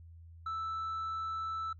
sine tone with tanh clipping, 1318.5 Hz, E6, in tune, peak -35 dBFS, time 0.46-1.73 s, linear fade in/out 5 ms, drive 2 dB, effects noise-tail reverb RT60 0.1 s tail -24 dB re dry + added 83 Hz sine -50 dBFS peak until 1.79 s

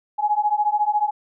sine beating tone pair, 830.6 / 844.6 Hz, G#5 / G#5, 0 / +29 cents, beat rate 14 Hz, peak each -21 / -20 dBFS, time 0.18-1.11 s, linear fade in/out 20 ms, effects none

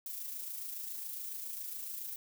violet noise with amplitude modulation, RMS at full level -40 dBFS, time 0.06-2.16 s, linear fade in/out 2 ms, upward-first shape sine, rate 27.2 Hz, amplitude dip 40%, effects none

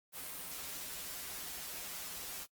white noise with comb filter, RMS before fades -44 dBFS, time 0.12-2.47 s, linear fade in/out 50 ms, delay 9 ms, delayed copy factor -0.9, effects noise-tail reverb RT60 0.1 s tail -24 dB re dry + Opus 32 kbps

